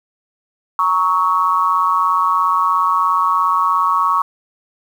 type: tone with amplitude modulation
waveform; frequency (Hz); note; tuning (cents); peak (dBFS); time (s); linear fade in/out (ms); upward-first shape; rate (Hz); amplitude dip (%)
sine; 1114; C#6; +8; -8; 0.79-4.22; 2; sine; 177; 95
effects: 7-bit